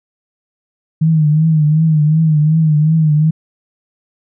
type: tone with vibrato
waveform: sine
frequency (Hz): 155.56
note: D#3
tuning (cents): 0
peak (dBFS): -8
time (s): 1.01-3.31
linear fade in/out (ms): 10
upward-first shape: triangle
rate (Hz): 2.7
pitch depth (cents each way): 82
effects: none